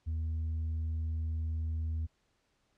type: tone with tanh clipping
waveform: sine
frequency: 80 Hz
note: D#2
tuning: 49 cents sharp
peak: -32 dBFS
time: 0.06-2.07 s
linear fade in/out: 20 ms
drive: 2 dB
effects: pink hiss -75 dBFS RMS until 2.77 s + low-pass 7000 Hz 12 dB/octave